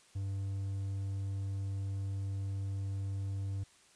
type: tone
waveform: triangle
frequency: 97.9 Hz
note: G2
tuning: 2 cents flat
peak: -32 dBFS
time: 0.15-3.64 s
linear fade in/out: 10 ms
effects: white hiss -63 dBFS RMS until 3.95 s + resampled to 22050 Hz